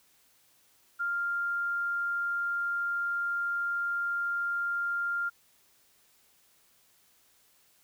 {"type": "tone", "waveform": "sine", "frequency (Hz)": 1396.9, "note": "F6", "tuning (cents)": 0, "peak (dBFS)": -28, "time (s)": [0.99, 5.3], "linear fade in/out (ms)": 20, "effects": ["white hiss -65 dBFS RMS until 7.83 s"]}